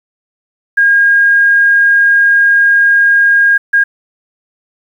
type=tone bursts at uneven times; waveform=sine; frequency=1624 Hz; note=G#6; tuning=39 cents flat; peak=-5 dBFS; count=2; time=0.77-3.58 / 3.73-3.84 s; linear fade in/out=10 ms; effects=7-bit